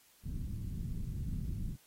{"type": "low-pass noise", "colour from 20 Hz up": "pink", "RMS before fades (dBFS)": -38, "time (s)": [0.23, 1.77], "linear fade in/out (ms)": 50, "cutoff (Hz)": 200, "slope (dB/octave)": 24, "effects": ["white hiss -65 dBFS RMS until 1.86 s", "AAC 48 kbps"]}